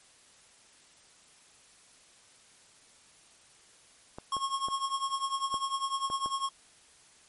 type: clicks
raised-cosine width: 1 ms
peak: -26 dBFS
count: 6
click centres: 4.185 / 4.367 / 4.685 / 5.542 / 6.101 / 6.26 s
type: tone with tremolo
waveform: square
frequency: 1088 Hz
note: C#6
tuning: 33 cents flat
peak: -27 dBFS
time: 4.32-6.49 s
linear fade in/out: 2 ms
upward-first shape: triangle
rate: 10 Hz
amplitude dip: 85%
effects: white hiss -59 dBFS RMS until 7.28 s + MP3 48 kbps